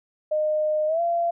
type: tone with pitch glide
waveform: sine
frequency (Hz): 613 to 684.1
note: D#5 to F5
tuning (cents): -26 to -36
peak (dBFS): -20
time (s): 0.31-1.31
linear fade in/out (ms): 10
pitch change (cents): +190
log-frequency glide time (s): 0.87-1.01
effects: none